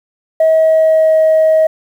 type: tone with pitch glide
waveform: sine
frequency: 640 to 633.7 Hz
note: D#5 to D#5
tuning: +49 to +32 cents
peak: -5 dBFS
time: 0.4-1.67 s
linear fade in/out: 5 ms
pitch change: -17 cents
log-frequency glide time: 0.52-1.19 s
effects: tanh soft clip ceiling -4 dBFS + 7-bit